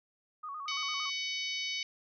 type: tone with vibrato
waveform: sine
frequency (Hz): 1174.7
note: D6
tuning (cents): 0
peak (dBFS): -38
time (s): 0.43-1.1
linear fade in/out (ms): 10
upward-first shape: square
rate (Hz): 8.8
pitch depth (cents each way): 89
type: harmonic tone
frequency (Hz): 750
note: F#5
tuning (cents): +23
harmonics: 3 / 4 / 5 / 6 / 7 / 8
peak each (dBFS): -37 / -39 / -41 / -43 / -44 / -45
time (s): 0.68-1.83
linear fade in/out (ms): 2
effects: none